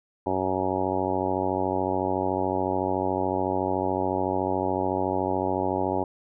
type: harmonic tone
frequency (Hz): 93.8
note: F#2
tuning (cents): +24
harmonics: 1 / 2 / 3 / 4 / 5 / 6 / 7 / 8 / 9 / 10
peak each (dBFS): -36 / -36 / -31 / -30 / -34 / -32 / -33 / -35 / -30 / -35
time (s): 0.26-6.04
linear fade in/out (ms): 5
effects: none